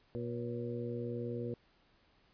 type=harmonic tone with a mistuned harmonic; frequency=119.8 Hz; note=A#2; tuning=48 cents sharp; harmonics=1 / 2 / 3 / 4 / 5; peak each=-41 / -42 / -43 / -41 / -52 dBFS; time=0.15-1.54 s; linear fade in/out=0 ms; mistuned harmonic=5; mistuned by=-120 cents; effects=pink hiss -69 dBFS RMS until 2.33 s + resampled to 11025 Hz